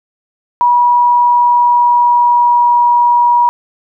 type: tone with pitch glide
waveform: sine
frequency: 968 to 960.8 Hz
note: B5 to B5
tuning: -35 to -48 cents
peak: -6 dBFS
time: 0.61-3.49 s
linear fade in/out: 0 ms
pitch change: -13 cents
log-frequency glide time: 0.85-2.8 s
effects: none